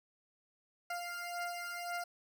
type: beating tone pair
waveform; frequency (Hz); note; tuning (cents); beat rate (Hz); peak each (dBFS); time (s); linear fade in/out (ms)
20% pulse; 698.5 / 700.4; F5 / F5; 0 / +5; 1.9; -36 / -38; 0.9-2.04; 5
effects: none